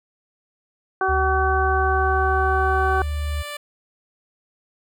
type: harmonic tone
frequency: 380 Hz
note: F#4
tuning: 46 cents sharp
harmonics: 1 / 2 / 3 / 4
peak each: -24 / -22 / -24 / -24 dBFS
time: 1.01-3.02 s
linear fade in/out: 2 ms
type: tone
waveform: sine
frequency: 73.42 Hz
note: D2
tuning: in tune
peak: -22 dBFS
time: 1.08-3.43 s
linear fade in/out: 20 ms
type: tone with exponential growth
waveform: 10% pulse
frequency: 587.3 Hz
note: D5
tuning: in tune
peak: -21 dBFS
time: 1.31-3.57 s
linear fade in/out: 5 ms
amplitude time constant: 490 ms
effects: none